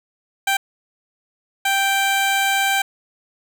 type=tone bursts at uneven times; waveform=15% pulse; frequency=784 Hz; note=G5; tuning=in tune; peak=-10 dBFS; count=2; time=0.47-0.57 / 1.65-2.82 s; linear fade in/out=5 ms; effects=none